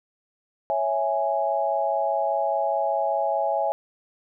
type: chord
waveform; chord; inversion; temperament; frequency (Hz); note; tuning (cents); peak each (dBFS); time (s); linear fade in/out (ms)
sine; C# minor; none; equal; 554.4 / 659.3 / 830.6; C#5 / E5 / G#5; 0 / 0 / 0; -27 / -25 / -25; 0.7-3.72; 0
effects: none